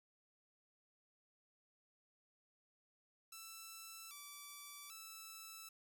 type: tone with pitch steps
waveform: 5% pulse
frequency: 1327 / 1158 / 1317 Hz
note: E6 / D6 / E6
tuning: +11 / -25 / -2 cents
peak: -40 dBFS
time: 3.32-5.69 s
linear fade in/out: 5 ms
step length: 790 ms
effects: 12-bit